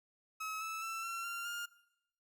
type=tone with pitch steps; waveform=30% pulse; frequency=1285 / 1309 / 1333.4 / 1358.3 / 1383.6 / 1409.4 Hz; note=E6 / E6 / E6 / F6 / F6 / F6; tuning=-45 / -13 / +19 / -49 / -17 / +15 cents; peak=-36 dBFS; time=0.4-1.66 s; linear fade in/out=10 ms; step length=210 ms; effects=noise-tail reverb RT60 0.9 s tail -21 dB re dry